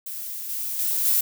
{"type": "noise with level steps", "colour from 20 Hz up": "violet", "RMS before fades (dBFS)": [-33, -29, -24, -20], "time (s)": [0.06, 1.21], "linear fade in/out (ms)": 5, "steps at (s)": [0.49, 0.79, 1.05], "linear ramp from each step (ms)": 2, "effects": []}